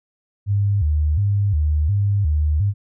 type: tone with vibrato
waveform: sine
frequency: 87.5 Hz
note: F2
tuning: 4 cents sharp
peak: -15 dBFS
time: 0.46-2.74 s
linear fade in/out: 50 ms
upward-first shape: square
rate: 1.4 Hz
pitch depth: 250 cents each way
effects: none

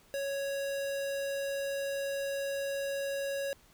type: tone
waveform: square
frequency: 554.4 Hz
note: C#5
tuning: in tune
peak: -33 dBFS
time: 0.14-3.53 s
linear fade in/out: 0 ms
effects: pink hiss -62 dBFS RMS until 3.73 s

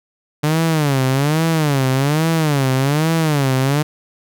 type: tone with vibrato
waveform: sawtooth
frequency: 146.4 Hz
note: D3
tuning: 5 cents flat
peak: -10 dBFS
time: 0.43-3.83 s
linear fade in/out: 10 ms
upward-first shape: sine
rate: 1.2 Hz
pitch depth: 200 cents each way
effects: none

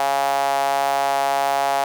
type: tone with high-pass filter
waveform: sawtooth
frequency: 138.59 Hz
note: C#3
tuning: in tune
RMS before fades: -20 dBFS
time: 0-1.84 s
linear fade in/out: 0 ms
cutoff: 750 Hz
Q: 6.2
effects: none

